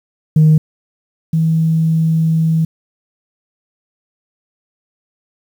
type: tone pair in turn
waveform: sine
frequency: 155.56 / 161.33 Hz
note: D#3 / E3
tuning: 0 / -37 cents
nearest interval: minor second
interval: 63 cents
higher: second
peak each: -4 / -10 dBFS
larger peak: first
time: 0.36-0.58 / 1.33-2.65 s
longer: second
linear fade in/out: 5 ms
effects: tanh soft clip ceiling -3 dBFS + 7-bit